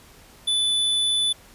square tone, 3488 Hz, A7, 16 cents flat, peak -20 dBFS, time 0.47-1.33 s, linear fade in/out 10 ms, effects pink hiss -50 dBFS RMS until 1.54 s + resampled to 32000 Hz

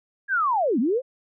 sine linear two-way sweep, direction down then up, 1661.2 to 206.2 to 548 Hz, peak -19 dBFS, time 0.28-1.02 s, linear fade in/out 50 ms, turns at 0.79 s, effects none

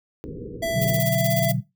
white low-pass noise, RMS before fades -35 dBFS, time 0.24-0.99 s, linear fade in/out 0 ms, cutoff 490 Hz, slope 96 dB/octave
square tone with pitch glide, 664 to 669 Hz, E5 to E5, +12 to +25 cents, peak -23 dBFS, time 0.62-1.52 s, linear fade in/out 10 ms, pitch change +13 cents, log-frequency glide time 1.05-1.31 s
sine chord, B minor, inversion none, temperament equal, 123.47 / 146.83 / 185 Hz, B2 / D3 / F#3, 0 / 0 / 0 cents, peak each -25 / -25 / -25 dBFS, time 0.74-1.61 s, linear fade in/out 20 ms
violet noise bursts, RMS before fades -27 dBFS, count 12, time 0.81-1.522 s, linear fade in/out 10 ms, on 41 ms, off 20 ms
effects noise-tail reverb RT60 0.2 s tail -17 dB re dry

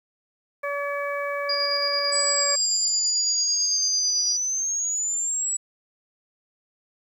harmonic tone, 570 Hz, C#5, 48 cents sharp, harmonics 1 / 2 / 3 / 4, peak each -28 / -31 / -33 / -34 dBFS, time 0.63-2.56 s, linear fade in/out 10 ms
sine tone with tremolo, 4843 Hz, D#8, 48 cents flat, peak -22 dBFS, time 1.49-4.37 s, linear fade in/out 5 ms, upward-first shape square, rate 9 Hz, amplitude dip 30%
sine linear two-way sweep, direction down then up, 7902 to 5830 to 7860 Hz, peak -23 dBFS, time 2.12-5.57 s, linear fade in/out 5 ms, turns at 4.3 s
effects 9-bit

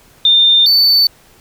sine / triangle tone pair in turn, 3610 / 4517 Hz, A7 / C#8, +44 / +32 cents, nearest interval major third, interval 388 cents, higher second, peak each -6 dBFS, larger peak neither, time 0.25-0.66 / 0.66-1.07 s, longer neither, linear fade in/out 2 ms, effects pink hiss -47 dBFS RMS until 1.4 s

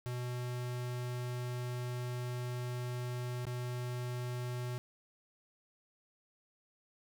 square tone with dropouts, 123.47 Hz, B2, in tune, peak -37 dBFS, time 0.06-4.78 s, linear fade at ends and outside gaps 0 ms, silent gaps 3.453-3.468 s, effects none

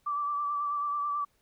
sine tone with vibrato, 1164 Hz, D6, 16 cents flat, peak -28 dBFS, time 0.06-1.25 s, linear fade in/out 10 ms, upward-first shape sine, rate 9.2 Hz, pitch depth 27 cents each way, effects pink hiss -71 dBFS RMS until 1.41 s

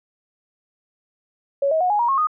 sine tone with pitch steps, 558 / 637.3 / 727.8 / 831.2 / 949.3 / 1084.2 / 1238.3 Hz, C#5 / D#5 / F#5 / G#5 / A#5 / C#6 / D#6, +11 / +41 / -29 / +1 / +31 / -39 / -9 cents, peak -16 dBFS, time 1.62-2.271 s, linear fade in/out 5 ms, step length 93 ms, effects none

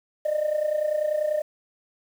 sine tone with amplitude modulation, 607 Hz, D#5, 43 cents flat, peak -17 dBFS, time 0.25-1.42 s, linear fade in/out 10 ms, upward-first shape sine, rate 30.2 Hz, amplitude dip 75%, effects tanh soft clip ceiling -18 dBFS + 8-bit

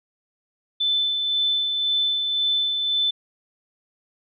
sine tone with tremolo, 3520 Hz, A7, in tune, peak -18 dBFS, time 0.8-3.11 s, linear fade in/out 10 ms, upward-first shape sine, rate 1.9 Hz, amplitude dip 35%, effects none

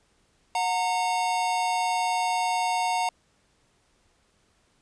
square tone pair together, 729 / 919.2 Hz, F#5 / A#5, -26 / -25 cents, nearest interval major third, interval 401 cents, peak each -27 dBFS, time 0.55-3.09 s, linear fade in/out 2 ms, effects pink hiss -66 dBFS RMS until 4.81 s + resampled to 22050 Hz

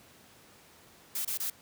blue noise bursts, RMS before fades -33 dBFS, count 3, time 1.15-1.5 s, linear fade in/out 5 ms, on 100 ms, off 25 ms, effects pink hiss -57 dBFS RMS until 1.61 s + high-pass 100 Hz 12 dB/octave

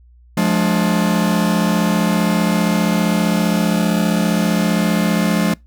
45% pulse chord, D diminished, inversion first, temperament just, 176.2 / 211.4 / 293.7 Hz, F3 / Ab3 / D4, +16 / +31 / 0 cents, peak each -17 / -17 / -23 dBFS, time 0.37-5.54 s, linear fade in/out 5 ms, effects noise-tail reverb RT60 0.2 s tail -25 dB re dry + added 60 Hz sine -44 dBFS peak until 5.66 s

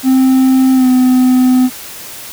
triangle tone with pitch glide, 261.6 to 254.4 Hz, C4 to C4, 0 to -48 cents, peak -4 dBFS, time 0.03-1.7 s, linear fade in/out 50 ms, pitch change -48 cents, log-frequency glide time 0.74-0.87 s, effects white hiss -29 dBFS RMS until 2.32 s

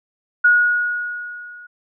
sine tone with level ramp, 1450 Hz, F#6, 35 cents flat, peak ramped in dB -8 to -37 dBFS, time 0.44-1.67 s, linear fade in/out 10 ms, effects none

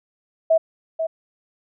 sine tone with echo, 648 Hz, E5, 30 cents flat, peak -12 dBFS, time 0.5-0.58 s, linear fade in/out 10 ms, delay 490 ms, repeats 1, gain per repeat -8 dB, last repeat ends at 1.07 s, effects none

